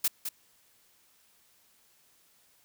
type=noise with echo; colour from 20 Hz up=blue; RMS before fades=-26 dBFS; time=0.04-0.08 s; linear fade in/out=5 ms; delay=210 ms; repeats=1; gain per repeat=-8 dB; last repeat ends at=0.29 s; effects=white hiss -65 dBFS RMS until 2.64 s